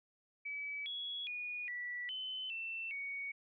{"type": "tone with pitch steps", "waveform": "sine", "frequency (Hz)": [2290, 3354, 2455, 1955, 3043, 2680, 2235], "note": ["D7", "G#7", "D#7", "B6", "F#7", "E7", "C#7"], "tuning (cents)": [-44, 16, -24, -18, 48, 28, 14], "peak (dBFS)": -39, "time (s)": [0.45, 3.32], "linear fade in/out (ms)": 10, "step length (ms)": 410, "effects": []}